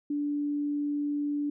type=tone; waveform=sine; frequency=291.1 Hz; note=D4; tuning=15 cents flat; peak=-27 dBFS; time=0.1-1.5 s; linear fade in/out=5 ms; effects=none